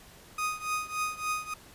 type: tone with tremolo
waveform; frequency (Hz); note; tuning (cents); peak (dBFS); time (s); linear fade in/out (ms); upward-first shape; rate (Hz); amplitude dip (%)
30% pulse; 1244.5; D#6; 0; -24; 0.38-1.54; 5; triangle; 3.5; 90
effects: pink hiss -53 dBFS RMS until 1.74 s + resampled to 32000 Hz